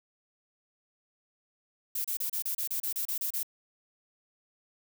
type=noise bursts; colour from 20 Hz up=violet; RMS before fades=-32 dBFS; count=12; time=1.95-3.431 s; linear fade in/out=5 ms; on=95 ms; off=31 ms; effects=none